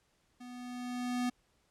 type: tone with level ramp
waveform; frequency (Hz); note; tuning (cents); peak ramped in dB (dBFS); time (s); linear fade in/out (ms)
square; 246.8; B3; -1; -47 to -30; 0.4-1.3; 10
effects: pink hiss -73 dBFS RMS until 1.7 s + low-pass 10000 Hz 12 dB/octave